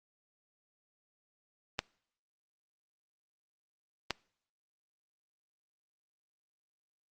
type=clicks; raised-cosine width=0.2 ms; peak=-13 dBFS; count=2; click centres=1.791 / 4.107 s; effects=noise-tail reverb RT60 0.6 s tail -24 dB re dry + Opus 24 kbps